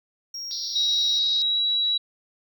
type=tone; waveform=triangle; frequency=5588 Hz; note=F8; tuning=in tune; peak=-30 dBFS; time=0.34-1.19 s; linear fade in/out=5 ms
type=band-pass noise; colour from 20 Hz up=pink; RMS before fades=-33 dBFS; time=0.51-1.42 s; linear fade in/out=0 ms; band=3800 to 5300 Hz; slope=96 dB/octave
type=tone with pitch glide; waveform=sine; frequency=3829 to 3898 Hz; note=A#7 to B7; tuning=+46 to -23 cents; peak=-20 dBFS; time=0.75-1.98 s; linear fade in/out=10 ms; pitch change=+31 cents; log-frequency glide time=1.35-1.59 s
effects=none